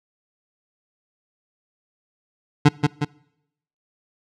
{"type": "tone with echo", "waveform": "25% pulse", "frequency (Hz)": 146.83, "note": "D3", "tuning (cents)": 0, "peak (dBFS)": -5, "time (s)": [2.65, 2.69], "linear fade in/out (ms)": 10, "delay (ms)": 180, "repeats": 2, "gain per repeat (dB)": -5, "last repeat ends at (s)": 3.05, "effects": ["noise-tail reverb RT60 0.8 s tail -24 dB re dry", "low-pass 5000 Hz 12 dB/octave"]}